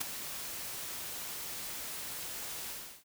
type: noise with ADSR envelope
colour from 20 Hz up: white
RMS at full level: -31 dBFS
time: 0-3.04 s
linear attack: 14 ms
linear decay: 7 ms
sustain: -10 dB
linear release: 350 ms
effects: none